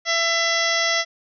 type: harmonic tone with a mistuned harmonic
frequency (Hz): 668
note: E5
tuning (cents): +23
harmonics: 1 / 2 / 3 / 4 / 5 / 6 / 7 / 8 / 9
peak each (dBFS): -26 / -28 / -22 / -33 / -27 / -32 / -32 / -27 / -29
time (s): 0.05-1.05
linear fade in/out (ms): 50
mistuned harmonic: 4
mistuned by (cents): +38
effects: none